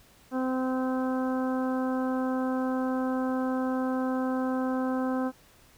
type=harmonic tone; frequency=258.3 Hz; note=C4; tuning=22 cents flat; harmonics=1 / 2 / 3 / 4 / 5 / 6; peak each=-27 / -33 / -37 / -39 / -41 / -43 dBFS; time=0.31-5.32 s; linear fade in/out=50 ms; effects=pink hiss -58 dBFS RMS until 5.77 s